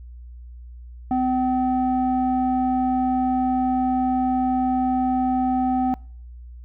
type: tone with low-pass filter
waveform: square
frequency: 255.3 Hz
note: C4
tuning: 42 cents flat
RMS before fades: -21 dBFS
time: 1.11-5.94 s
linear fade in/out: 0 ms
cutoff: 730 Hz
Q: 3.3
effects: noise-tail reverb RT60 0.5 s tail -25 dB re dry + added 60 Hz sine -37 dBFS peak until 6.64 s